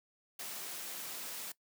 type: noise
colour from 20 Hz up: white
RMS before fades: -43 dBFS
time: 0.39-1.52 s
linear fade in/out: 5 ms
effects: noise-tail reverb RT60 0.1 s tail -20 dB re dry + high-pass 200 Hz 12 dB/octave